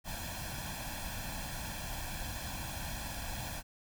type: noise with comb filter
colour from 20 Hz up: pink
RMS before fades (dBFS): -40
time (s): 0.04-3.63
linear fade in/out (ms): 50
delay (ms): 1.2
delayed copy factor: +0.8
effects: none